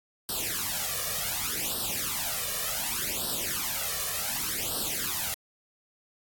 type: noise with flanger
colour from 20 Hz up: white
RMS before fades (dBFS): -31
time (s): 0.29-5.34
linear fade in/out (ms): 0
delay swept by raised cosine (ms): 0.22 to 1.72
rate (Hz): 0.67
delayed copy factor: +0.9
effects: AAC 64 kbps